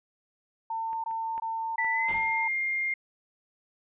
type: tone bursts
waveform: sine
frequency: 901 Hz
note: A5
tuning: 41 cents sharp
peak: -29 dBFS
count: 5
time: 0.7-2.48 s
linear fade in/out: 5 ms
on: 340 ms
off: 20 ms
type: clicks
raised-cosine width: 0.5 ms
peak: -34 / -37 / -30 / -29 dBFS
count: 4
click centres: 0.931 / 1.111 / 1.379 / 1.846 s
type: tone with pitch glide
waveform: sine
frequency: 1975.5 to 2117 Hz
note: B6 to C7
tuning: 0 to +20 cents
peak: -26 dBFS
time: 1.78-2.94 s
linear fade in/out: 5 ms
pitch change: +120 cents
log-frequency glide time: 1.91-2.16 s
type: noise with exponential decay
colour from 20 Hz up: pink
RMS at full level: -38 dBFS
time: 2.08-2.59 s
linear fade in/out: 5 ms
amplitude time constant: 110 ms
effects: resampled to 8000 Hz